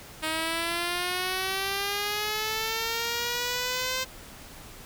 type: linear sweep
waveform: 5% pulse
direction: up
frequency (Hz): 312.7 to 520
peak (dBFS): -16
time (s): 0.22-4.05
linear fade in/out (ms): 20
effects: pink hiss -46 dBFS RMS until 4.85 s